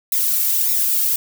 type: noise with flanger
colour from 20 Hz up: violet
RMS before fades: -18 dBFS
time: 0.12-1.16 s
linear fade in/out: 2 ms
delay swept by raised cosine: 0.65 to 2.05 ms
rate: 1.7 Hz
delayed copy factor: -0.8
effects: none